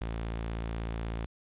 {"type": "tone", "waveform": "sawtooth", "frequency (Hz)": 56.3, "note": "A1", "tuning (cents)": 40, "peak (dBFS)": -29, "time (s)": [0.01, 1.26], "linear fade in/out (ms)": 5, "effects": ["resampled to 8000 Hz", "11-bit"]}